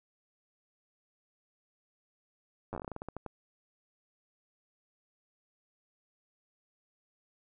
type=slowing click train; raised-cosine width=1 ms; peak=-25 dBFS; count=15; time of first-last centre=2.73-3.263 s; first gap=9 ms; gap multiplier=1.2; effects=none